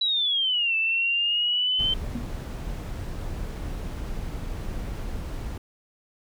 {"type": "exponential two-way sweep", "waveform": "sine", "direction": "down then up", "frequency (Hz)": [3951, 2637, 3103], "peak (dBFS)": -21, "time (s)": [0.01, 1.94], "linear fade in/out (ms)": 5, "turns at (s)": 0.76}
{"type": "noise", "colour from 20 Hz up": "brown", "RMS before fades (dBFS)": -32, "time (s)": [1.79, 5.58], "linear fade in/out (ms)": 5}
{"type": "tone with exponential decay", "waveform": "sine", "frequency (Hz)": 236.9, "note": "A#3", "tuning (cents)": 28, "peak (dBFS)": -25, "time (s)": [2.15, 2.35], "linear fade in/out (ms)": 2, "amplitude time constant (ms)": 43}
{"effects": []}